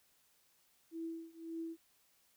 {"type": "tone with tremolo", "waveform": "sine", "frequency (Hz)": 328.8, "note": "E4", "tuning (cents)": -4, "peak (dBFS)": -38, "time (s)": [0.91, 1.77], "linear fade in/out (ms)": 50, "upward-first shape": "triangle", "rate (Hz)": 1.8, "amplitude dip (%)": 95, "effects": ["white hiss -72 dBFS RMS until 2.36 s"]}